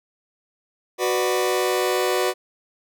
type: chord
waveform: sawtooth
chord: B minor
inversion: second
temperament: just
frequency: 370.4 / 493.9 / 592.7 Hz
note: F#4 / B4 / D5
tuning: +2 / 0 / +16 cents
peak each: -18 / -20 / -23 dBFS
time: 0.98-2.34 s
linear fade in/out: 50 ms
effects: none